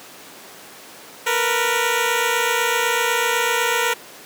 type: tone pair together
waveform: 10% pulse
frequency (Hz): 459.9 / 487.9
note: A#4 / B4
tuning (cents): -23 / -21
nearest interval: minor second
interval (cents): 102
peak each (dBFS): -12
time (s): 1.26-3.94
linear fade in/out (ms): 10
effects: pink hiss -40 dBFS RMS until 4.25 s + high-pass 300 Hz 12 dB/octave